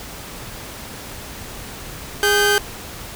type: tone pair together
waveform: sawtooth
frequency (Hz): 410.6 / 1554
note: G#4 / G6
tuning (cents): -20 / -16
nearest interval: octave + major seventh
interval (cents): 2304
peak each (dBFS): -13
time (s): 2.23-2.58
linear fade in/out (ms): 0
effects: pink hiss -34 dBFS RMS until 3.15 s